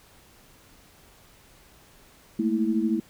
sine tone cluster, 215.9 / 228.8 / 327.3 Hz, A3 / A#3 / E4, -33 / -32 / -12 cents, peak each -26 dBFS, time 2.39-3 s, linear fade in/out 5 ms, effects pink hiss -55 dBFS RMS until 3.09 s

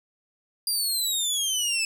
20% pulse exponential sweep, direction down, 4831 to 2596 Hz, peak -18 dBFS, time 0.67-1.85 s, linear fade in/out 2 ms, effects none

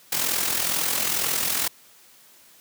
white noise with amplitude modulation, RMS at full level -22 dBFS, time 0.12-1.68 s, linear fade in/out 5 ms, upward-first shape sine, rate 42.1 Hz, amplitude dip 55%, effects white hiss -53 dBFS RMS until 2.6 s + high-pass 100 Hz 12 dB/octave

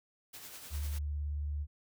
white noise with tremolo, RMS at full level -47 dBFS, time 0.33-0.99 s, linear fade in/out 10 ms, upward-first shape sine, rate 10 Hz, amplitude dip 40%
sine tone with vibrato, 73.42 Hz, D2, in tune, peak -33 dBFS, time 0.7-1.67 s, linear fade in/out 50 ms, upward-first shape sine, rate 18 Hz, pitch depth 21 cents each way
effects none

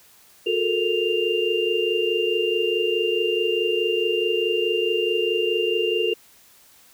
sine tone cluster, 360.2 / 432 / 456.7 / 2791 Hz, F#4 / A4 / A#4 / F7, -46 / -32 / -36 / -2 cents, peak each -25 dBFS, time 0.46-6.14 s, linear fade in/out 10 ms, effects white hiss -53 dBFS RMS until 6.93 s

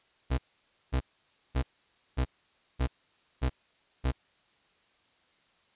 35% pulse tone bursts, 64.9 Hz, C2, 13 cents flat, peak -23 dBFS, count 7, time 0.3-4.121 s, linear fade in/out 20 ms, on 83 ms, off 540 ms, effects white hiss -67 dBFS RMS until 5.75 s + resampled to 8000 Hz

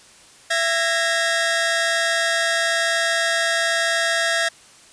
sawtooth tone cluster, 669 / 1642 / 1855 Hz, E5 / G#6 / A#6, +25 / -20 / -9 cents, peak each -19 dBFS, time 0.5-4.49 s, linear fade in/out 10 ms, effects white hiss -48 dBFS RMS until 4.92 s + resampled to 22050 Hz

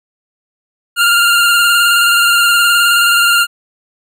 25% pulse tone with vibrato, 1400 Hz, F6, 4 cents sharp, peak -4 dBFS, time 0.96-3.47 s, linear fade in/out 50 ms, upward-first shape square, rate 19 Hz, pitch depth 20 cents each way, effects none

